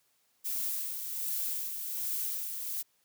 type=noise with tremolo; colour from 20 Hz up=violet; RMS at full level=-33 dBFS; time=0.44-2.83 s; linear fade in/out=20 ms; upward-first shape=sine; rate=1.3 Hz; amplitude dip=45%; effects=white hiss -72 dBFS RMS until 3.04 s + high-pass 80 Hz 12 dB/octave